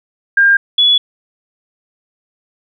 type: tone pair in turn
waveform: sine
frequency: 1604 / 3405 Hz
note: G6 / G#7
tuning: +39 / +42 cents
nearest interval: octave + minor second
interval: 1303 cents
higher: second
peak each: -6 / -7 dBFS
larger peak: first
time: 0.37-0.57 / 0.78-0.98 s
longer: neither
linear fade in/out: 5 ms
effects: none